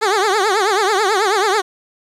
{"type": "tone with vibrato", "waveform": "15% pulse", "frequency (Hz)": 405.6, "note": "G#4", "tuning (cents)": -41, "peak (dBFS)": -7, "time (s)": [0.01, 1.62], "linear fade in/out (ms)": 20, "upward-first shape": "triangle", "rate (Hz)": 9.2, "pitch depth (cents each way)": 200, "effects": ["low-pass 8000 Hz 12 dB/octave", "8-bit"]}